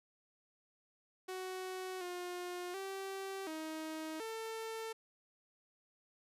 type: tone with pitch steps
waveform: sawtooth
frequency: 372.3 / 356.6 / 387.6 / 315.4 / 447 Hz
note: F#4 / F4 / G4 / D#4 / A4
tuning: +11 / +36 / -20 / +24 / +27 cents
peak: -37 dBFS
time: 1.28-4.93 s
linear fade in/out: 10 ms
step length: 730 ms
effects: resampled to 32000 Hz